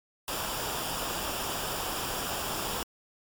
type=noise with comb filter; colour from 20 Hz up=pink; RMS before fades=-33 dBFS; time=0.28-2.83 s; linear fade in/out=0 ms; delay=0.48 ms; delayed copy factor=-0.6; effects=MP3 96 kbps